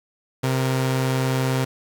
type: tone pair together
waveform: sawtooth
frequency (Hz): 130.81 / 467.8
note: C3 / A#4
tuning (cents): 0 / +6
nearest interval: octave + minor seventh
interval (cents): 2206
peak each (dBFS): -16 / -26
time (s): 0.43-1.65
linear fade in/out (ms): 10
effects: none